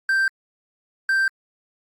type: tone pair in turn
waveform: triangle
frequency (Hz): 1568 / 1568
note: G6 / G6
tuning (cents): 0 / 0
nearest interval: unison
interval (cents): 0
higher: neither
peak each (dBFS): -15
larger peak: neither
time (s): 0.09-0.28 / 1.09-1.28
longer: neither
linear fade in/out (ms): 2
effects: Opus 48 kbps